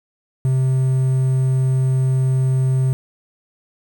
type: tone with quantisation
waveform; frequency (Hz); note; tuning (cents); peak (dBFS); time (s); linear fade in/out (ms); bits
triangle; 130.7; C3; -1; -12; 0.45-2.93; 0; 7
effects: none